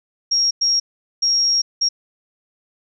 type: tone bursts at uneven times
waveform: sine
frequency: 5588 Hz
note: F8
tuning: in tune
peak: -14 dBFS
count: 4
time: 0.31-0.51 / 0.61-0.8 / 1.22-1.62 / 1.81-1.89 s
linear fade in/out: 10 ms
effects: none